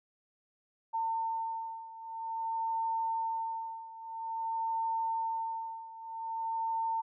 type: beating tone pair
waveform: sine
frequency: 903 / 903.5 Hz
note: A5 / A5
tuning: +45 / +46 cents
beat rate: 0.5 Hz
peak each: -34 / -37 dBFS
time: 0.93-7.02 s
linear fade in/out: 20 ms
effects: none

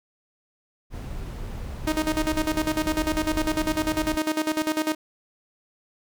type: noise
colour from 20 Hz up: brown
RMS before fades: -33 dBFS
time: 0.9-4.19 s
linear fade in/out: 50 ms
type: tone with tremolo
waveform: sawtooth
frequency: 311.1 Hz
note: D#4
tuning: in tune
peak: -17 dBFS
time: 1.87-4.95 s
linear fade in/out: 5 ms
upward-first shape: square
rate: 10 Hz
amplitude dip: 75%
effects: none

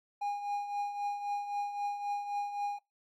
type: tone with tremolo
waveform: triangle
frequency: 816 Hz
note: G#5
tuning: 31 cents flat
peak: -28 dBFS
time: 0.21-2.79 s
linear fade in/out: 10 ms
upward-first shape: triangle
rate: 3.8 Hz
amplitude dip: 65%
effects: noise-tail reverb RT60 0.2 s tail -25 dB re dry + AAC 64 kbps

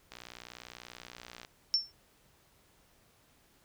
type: click train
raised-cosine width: 0.2 ms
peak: -28 dBFS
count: 81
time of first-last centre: 0.12-1.449 s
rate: 60.2 Hz
type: tone with exponential decay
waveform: sine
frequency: 5410 Hz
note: E8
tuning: 44 cents sharp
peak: -21 dBFS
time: 1.74-1.92 s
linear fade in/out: 0 ms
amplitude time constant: 37 ms
effects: pink hiss -66 dBFS RMS until 3.64 s

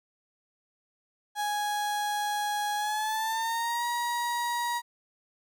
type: tone with pitch glide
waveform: 35% pulse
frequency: 830.6 to 954.1 Hz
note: G#5 to A#5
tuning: 0 to +40 cents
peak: -26 dBFS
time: 1.35-4.82 s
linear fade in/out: 50 ms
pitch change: +240 cents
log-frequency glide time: 2.76-3.84 s
effects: none

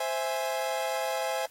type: chord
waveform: 40% pulse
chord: C augmented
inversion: none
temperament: equal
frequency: 523.3 / 659.3 / 830.6 Hz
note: C5 / E5 / G#5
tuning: 0 / 0 / 0 cents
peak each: -32 dBFS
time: 0-1.46 s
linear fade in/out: 5 ms
effects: white hiss -57 dBFS RMS until 1.5 s + AAC 48 kbps

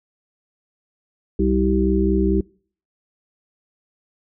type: harmonic tone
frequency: 64.5 Hz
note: C2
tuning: 24 cents flat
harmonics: 1 / 3 / 5 / 6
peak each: -21 / -21 / -21 / -21 dBFS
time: 1.39-2.41 s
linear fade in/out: 5 ms
effects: noise-tail reverb RT60 0.5 s tail -25 dB re dry

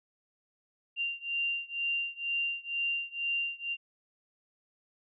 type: beating tone pair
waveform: sine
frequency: 2778 / 2780.1 Hz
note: F7 / F7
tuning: -10 / -9 cents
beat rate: 2.1 Hz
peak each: -33 / -34 dBFS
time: 0.96-3.77 s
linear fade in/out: 50 ms
effects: none

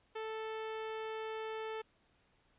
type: tone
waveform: sawtooth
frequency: 440 Hz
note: A4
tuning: in tune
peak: -35 dBFS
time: 0.15-1.82 s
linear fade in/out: 10 ms
effects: pink hiss -72 dBFS RMS until 2.58 s + resampled to 8000 Hz

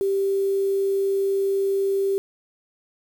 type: tone with quantisation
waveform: sine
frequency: 392 Hz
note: G4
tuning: in tune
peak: -19 dBFS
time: 0.01-2.18 s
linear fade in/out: 0 ms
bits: 7
effects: none

